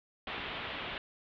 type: low-pass noise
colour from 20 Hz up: white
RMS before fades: -40 dBFS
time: 0.27-0.98 s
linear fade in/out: 2 ms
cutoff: 3500 Hz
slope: 48 dB/octave
effects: none